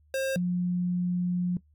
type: tone pair in turn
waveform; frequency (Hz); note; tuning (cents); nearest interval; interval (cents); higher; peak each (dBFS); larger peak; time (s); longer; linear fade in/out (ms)
square / sine; 534 / 178.2; C5 / F3; +35 / +35; octave + perfect fifth; 1900; first; -27 / -24; second; 0.14-0.36 / 0.36-1.57; second; 2
effects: noise-tail reverb RT60 0.1 s tail -18 dB re dry + added 75 Hz sine -59 dBFS peak until 1.74 s